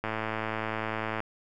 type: click train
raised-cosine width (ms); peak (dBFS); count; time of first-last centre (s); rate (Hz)
0.5; -16; 129; 0.04-1.204; 110
effects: none